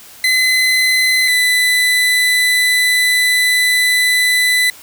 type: tone pair in turn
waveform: 30% pulse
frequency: 2030 / 1996.3 Hz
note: B6 / B6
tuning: +47 / +18 cents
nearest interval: unison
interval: 29 cents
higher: first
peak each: -8 dBFS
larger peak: neither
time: 0.24-1.28 / 1.28-4.7 s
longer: second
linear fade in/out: 2 ms
effects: white hiss -39 dBFS RMS until 4.82 s